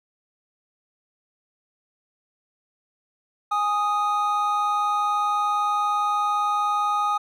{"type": "tone pair together", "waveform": "triangle", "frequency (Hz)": [827, 1244.5], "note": ["G#5", "D#6"], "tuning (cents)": [-8, 0], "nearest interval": "perfect fifth", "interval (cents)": 708, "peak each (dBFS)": [-23, -20], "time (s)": [3.51, 7.18], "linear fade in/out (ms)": 10, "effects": []}